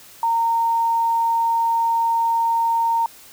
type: tone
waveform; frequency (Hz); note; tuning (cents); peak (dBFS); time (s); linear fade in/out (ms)
sine; 920; A#5; -23; -16; 0.23-3.06; 2
effects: white hiss -45 dBFS RMS until 3.32 s